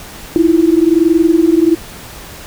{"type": "tone pair together", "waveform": "sine", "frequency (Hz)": [319.9, 341.1], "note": ["D#4", "F4"], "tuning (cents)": [48, -41], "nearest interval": "minor second", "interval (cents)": 111, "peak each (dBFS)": -10, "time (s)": [0.36, 1.75], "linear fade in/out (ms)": 0, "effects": ["pink hiss -32 dBFS RMS until 2.46 s"]}